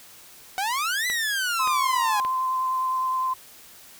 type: exponential two-way sweep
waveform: sawtooth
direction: up then down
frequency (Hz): 740 to 2019 to 815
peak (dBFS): -20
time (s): 0.58-2.2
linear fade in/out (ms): 0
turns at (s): 1.07
type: click train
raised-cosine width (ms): 0.3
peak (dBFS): -17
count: 3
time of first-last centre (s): 1.1-2.249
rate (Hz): 1.74
type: tone with vibrato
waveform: sine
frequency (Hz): 1035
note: C6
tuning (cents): -19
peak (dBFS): -22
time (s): 1.59-3.34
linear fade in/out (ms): 10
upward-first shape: triangle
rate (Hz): 9.8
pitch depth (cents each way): 16
effects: white hiss -48 dBFS RMS until 3.99 s